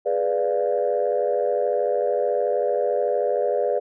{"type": "chord", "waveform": "sine", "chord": "G# diminished seventh", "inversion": "none", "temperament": "equal", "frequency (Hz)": [415.3, 493.9, 587.3, 698.5], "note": ["G#4", "B4", "D5", "F5"], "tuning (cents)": [0, 0, 0, 0], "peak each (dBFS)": [-25, -23, -23, -28], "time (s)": [0.05, 3.8], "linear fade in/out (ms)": 20, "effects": ["tanh soft clip ceiling -11 dBFS"]}